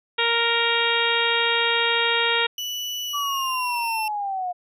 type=harmonic tone; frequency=466.2 Hz; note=A#4; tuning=in tune; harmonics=1 / 2 / 3 / 4 / 5 / 6 / 7 / 8; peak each=-27 / -27 / -27 / -27 / -27 / -27 / -27 / -27 dBFS; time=0.18-2.47 s; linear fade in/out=10 ms
type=tone with pitch glide; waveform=35% pulse; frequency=2960 to 2699 Hz; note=F#7 to E7; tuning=0 to +40 cents; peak=-25 dBFS; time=2.58-4.08 s; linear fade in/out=2 ms; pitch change=-160 cents; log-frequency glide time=3.05-3.77 s
type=linear sweep; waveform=sine; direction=down; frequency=1165 to 708 Hz; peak=-24 dBFS; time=3.13-4.53 s; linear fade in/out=20 ms
effects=none